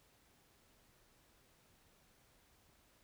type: silence
effects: pink hiss -70 dBFS RMS until 3.03 s